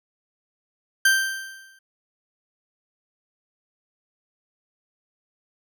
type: tone with exponential decay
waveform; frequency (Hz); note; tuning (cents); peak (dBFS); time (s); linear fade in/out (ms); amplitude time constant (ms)
40% pulse; 1568; G6; 0; -12; 1.05-1.79; 5; 160
effects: none